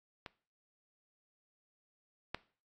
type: clicks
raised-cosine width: 0.3 ms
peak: -27 / -19 dBFS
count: 2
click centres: 0.262 / 2.346 s
effects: noise-tail reverb RT60 0.4 s tail -19 dB re dry + AAC 64 kbps